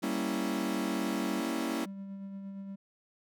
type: chord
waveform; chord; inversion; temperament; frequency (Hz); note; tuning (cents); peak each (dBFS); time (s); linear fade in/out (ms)
40% pulse; G diminished seventh; none; equal; 196 / 233.1 / 277.2 / 329.6; G3 / Bb3 / Db4 / Fb4; 0 / 0 / 0 / 0; -35; 0.02-1.86; 20
type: tone with tremolo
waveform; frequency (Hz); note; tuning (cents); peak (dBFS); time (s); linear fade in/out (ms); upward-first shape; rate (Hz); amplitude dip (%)
triangle; 196; G3; 0; -36; 1.4-2.76; 10; sine; 8.6; 30
effects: none